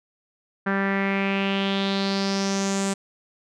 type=tone with low-pass filter sweep; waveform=sawtooth; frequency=196 Hz; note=G3; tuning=in tune; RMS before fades=-24 dBFS; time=0.66-2.94 s; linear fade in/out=10 ms; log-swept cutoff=1600 to 8000 Hz; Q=4.3; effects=none